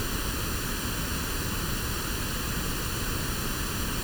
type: noise with comb filter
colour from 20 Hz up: pink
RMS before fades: -30 dBFS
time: 0-4.03 s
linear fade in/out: 0 ms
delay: 0.69 ms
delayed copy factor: +0.65
effects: none